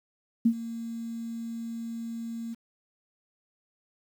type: tone with ADSR envelope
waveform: sine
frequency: 230 Hz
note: A#3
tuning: 23 cents flat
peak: -16 dBFS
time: 0.45-2.55 s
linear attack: 9 ms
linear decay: 73 ms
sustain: -17 dB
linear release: 20 ms
effects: 9-bit